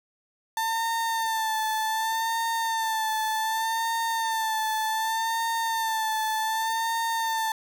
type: tone with vibrato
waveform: 35% pulse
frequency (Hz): 893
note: A5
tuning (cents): +25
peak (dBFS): -23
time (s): 0.57-7.52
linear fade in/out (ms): 2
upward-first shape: sine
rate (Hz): 0.66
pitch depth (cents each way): 40
effects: none